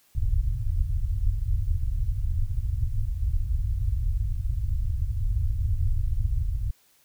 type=low-pass noise; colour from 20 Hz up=pink; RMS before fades=-25 dBFS; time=0.15-6.71 s; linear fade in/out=10 ms; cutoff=110 Hz; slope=48 dB/octave; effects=white hiss -62 dBFS RMS until 7.04 s